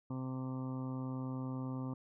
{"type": "harmonic tone", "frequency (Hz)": 129.9, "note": "C3", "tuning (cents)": -12, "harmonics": [1, 2, 3, 4, 5, 6, 7, 8, 9], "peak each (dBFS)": [-40, -40, -55, -52, -59, -59, -55, -56, -55], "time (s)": [0.1, 1.94], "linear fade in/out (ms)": 5, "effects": []}